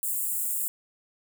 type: high-pass noise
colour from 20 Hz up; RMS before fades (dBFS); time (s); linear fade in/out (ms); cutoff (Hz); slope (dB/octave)
white; -29; 0.03-0.68; 0; 7300; 96
effects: none